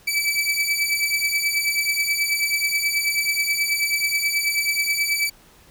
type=beating tone pair; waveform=sawtooth; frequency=2300 / 2309.3 Hz; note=D7 / D7; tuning=-37 / -30 cents; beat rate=9.3 Hz; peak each=-19 / -20 dBFS; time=0.07-5.3 s; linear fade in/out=10 ms; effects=pink hiss -52 dBFS RMS until 5.7 s